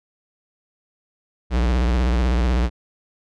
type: tone with vibrato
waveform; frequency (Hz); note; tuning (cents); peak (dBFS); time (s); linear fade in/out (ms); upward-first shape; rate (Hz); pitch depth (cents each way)
square; 60.7; B1; -29; -17; 1.5-2.7; 50; sine; 16; 140
effects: low-pass 5000 Hz 12 dB/octave